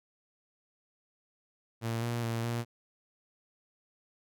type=tone with pitch steps; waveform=sawtooth; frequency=114.9 / 118.4 / 115.3 / 118 Hz; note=A#2 / A#2 / A#2 / A#2; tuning=-25 / +27 / -19 / +22 cents; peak=-27 dBFS; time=1.81-2.65 s; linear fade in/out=50 ms; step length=210 ms; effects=none